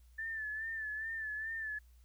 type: tone with vibrato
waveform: sine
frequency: 1760 Hz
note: A6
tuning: in tune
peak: -37 dBFS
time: 0.18-1.79 s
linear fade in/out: 10 ms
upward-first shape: sine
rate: 2.4 Hz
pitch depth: 53 cents each way
effects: added 60 Hz sine -58 dBFS peak until 2.04 s + white hiss -74 dBFS RMS until 2.04 s